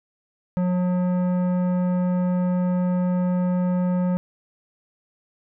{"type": "tone with tanh clipping", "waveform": "triangle", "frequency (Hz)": 180.4, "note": "F#3", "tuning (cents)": -44, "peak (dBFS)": -21, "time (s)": [0.57, 4.17], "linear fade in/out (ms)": 0, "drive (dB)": 17, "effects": []}